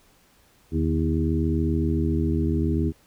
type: harmonic tone with a mistuned harmonic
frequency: 80.6 Hz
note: E2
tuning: 38 cents flat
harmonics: 1 / 2 / 3 / 4 / 5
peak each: -24 / -27 / -27 / -27 / -32 dBFS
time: 0.71-2.93 s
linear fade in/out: 50 ms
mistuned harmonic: 2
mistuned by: -74 cents
effects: pink hiss -59 dBFS RMS until 3.06 s